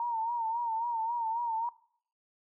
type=tone with vibrato; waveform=sine; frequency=922 Hz; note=A#5; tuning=19 cents flat; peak=-29 dBFS; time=0-1.69 s; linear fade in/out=2 ms; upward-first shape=sine; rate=3.7 Hz; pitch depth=71 cents each way; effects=noise-tail reverb RT60 0.6 s tail -21 dB re dry